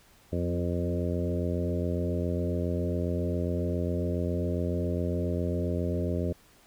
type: harmonic tone with a mistuned harmonic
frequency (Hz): 87.31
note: F2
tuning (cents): 0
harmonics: 1 / 2 / 3 / 4 / 5 / 6 / 7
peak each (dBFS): -30 / -33 / -35 / -36 / -37 / -38 / -38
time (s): 0.32-6.33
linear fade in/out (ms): 10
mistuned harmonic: 3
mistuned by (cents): -17
effects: pink hiss -59 dBFS RMS until 6.66 s